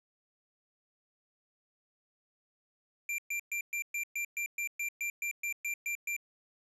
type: tone bursts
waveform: square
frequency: 2367 Hz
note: D7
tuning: 13 cents sharp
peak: -33 dBFS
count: 15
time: 3.09-6.165 s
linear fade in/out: 2 ms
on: 93 ms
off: 120 ms
effects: resampled to 32000 Hz